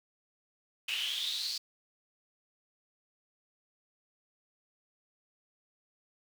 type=noise with high-pass filter sweep; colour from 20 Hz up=brown; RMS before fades=-35 dBFS; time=0.88-1.58 s; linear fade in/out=5 ms; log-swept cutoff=2700 to 4600 Hz; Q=8.5; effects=none

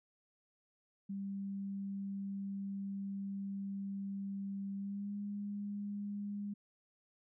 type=tone with pitch glide; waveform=sine; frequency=197.2 to 203.7 Hz; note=G3 to G#3; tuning=+11 to -33 cents; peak=-38 dBFS; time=1.09-6.54 s; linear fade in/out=10 ms; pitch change=+56 cents; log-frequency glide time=4.76-5.15 s; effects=none

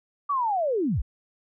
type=linear sweep; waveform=sine; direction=down; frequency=1174.7 to 30.84 Hz; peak=-22 dBFS; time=0.29-1.02 s; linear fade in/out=10 ms; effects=none

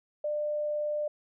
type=tone; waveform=sine; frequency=597 Hz; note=D5; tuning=28 cents sharp; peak=-28 dBFS; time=0.24-1.08 s; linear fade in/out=5 ms; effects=none

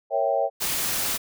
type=chord; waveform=sine; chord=A# diminished seventh; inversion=none; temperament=equal; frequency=466.2 / 554.4 / 659.3 / 784 Hz; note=A#4 / C#5 / E5 / G5; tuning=0 / 0 / 0 / 0 cents; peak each=-30 / -24 / -25 / -26 dBFS; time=0.1-0.5 s; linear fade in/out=50 ms
type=noise; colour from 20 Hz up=white; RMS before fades=-26 dBFS; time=0.6-1.18 s; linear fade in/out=20 ms
effects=none

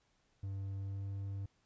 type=tone with pitch glide; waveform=triangle; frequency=97.7 to 98.55 Hz; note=G2 to G2; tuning=-5 to +10 cents; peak=-36 dBFS; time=0.43-1.46 s; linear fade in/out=5 ms; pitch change=+15 cents; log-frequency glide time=0.78-1.04 s; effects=pink hiss -75 dBFS RMS until 1.65 s + resampled to 16000 Hz

